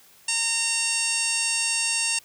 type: harmonic tone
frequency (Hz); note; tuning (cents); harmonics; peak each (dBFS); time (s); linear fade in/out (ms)
916; A#5; -31; 1 / 2 / 3 / 4 / 5 / 6 / 7 / 8 / 9 / 10; -39 / -38 / -27 / -38 / -32 / -31 / -34 / -34 / -28 / -31; 0.28-2.19; 5
effects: white hiss -54 dBFS RMS until 2.24 s